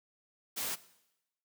white noise, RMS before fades -36 dBFS, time 0.56-0.76 s, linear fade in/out 20 ms, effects noise-tail reverb RT60 0.9 s tail -18 dB re dry + high-pass 100 Hz 12 dB/octave

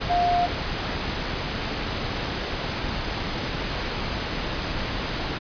sine tone in noise, 705 Hz, F5, 16 cents sharp, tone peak -19 dBFS, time 0.09-0.47 s, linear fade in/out 20 ms, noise pink, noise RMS -28 dBFS, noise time 0-5.39 s, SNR +6 dB, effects resampled to 11025 Hz

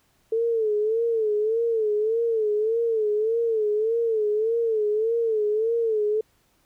sine tone with vibrato, 441.4 Hz, A4, 5 cents sharp, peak -20 dBFS, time 0.32-6.21 s, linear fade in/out 5 ms, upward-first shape sine, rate 1.7 Hz, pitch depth 95 cents each way, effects pink hiss -65 dBFS RMS until 6.65 s

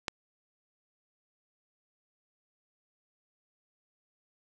click, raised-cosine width 0.2 ms, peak -13 dBFS, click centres 0.082 s, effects 8-bit

